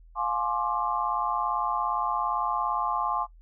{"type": "chord", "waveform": "sine", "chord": "D half-diminished seventh", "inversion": "first", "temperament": "just", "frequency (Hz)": [704.8, 845.8, 1057.2, 1174.7], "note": ["F5", "Ab5", "C6", "D6"], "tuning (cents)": [16, 31, 18, 0], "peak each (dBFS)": [-34, -31, -29, -31], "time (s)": [0.15, 3.27], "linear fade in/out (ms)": 50, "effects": ["noise-tail reverb RT60 0.1 s tail -17 dB re dry", "added 41 Hz sine -49 dBFS peak until 3.41 s"]}